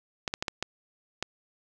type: clicks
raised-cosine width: 0.2 ms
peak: -12 dBFS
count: 6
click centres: 0.278 / 0.339 / 0.425 / 0.482 / 0.626 / 1.226 s
effects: none